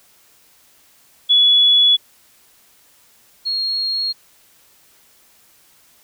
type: tone pair in turn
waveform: sine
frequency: 3400 / 4276 Hz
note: G#7 / C8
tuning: +40 / +37 cents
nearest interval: major third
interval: 397 cents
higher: second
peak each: -9 / -18 dBFS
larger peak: first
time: 1.29-1.97 / 3.45-4.13 s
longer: neither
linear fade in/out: 20 ms
effects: white hiss -53 dBFS RMS until 6.03 s